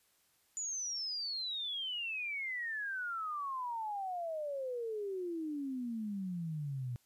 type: exponential sweep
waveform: sine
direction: down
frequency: 7040 to 119.3 Hz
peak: -36 dBFS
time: 0.57-6.96 s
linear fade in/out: 0 ms
effects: white hiss -72 dBFS RMS until 7.05 s + resampled to 32000 Hz